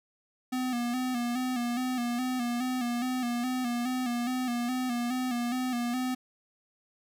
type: tone with vibrato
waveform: square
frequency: 246.9 Hz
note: B3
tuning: in tune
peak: -29 dBFS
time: 0.52-6.15 s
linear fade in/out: 10 ms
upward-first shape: square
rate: 2.4 Hz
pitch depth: 53 cents each way
effects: none